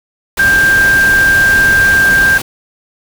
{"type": "tone in noise", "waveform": "sine", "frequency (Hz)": 1585, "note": "G6", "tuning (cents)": 19, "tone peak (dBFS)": -6, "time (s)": [0.39, 2.38], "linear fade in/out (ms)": 5, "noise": "pink", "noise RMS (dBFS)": -19, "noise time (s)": [0.37, 2.42], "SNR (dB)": 10, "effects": []}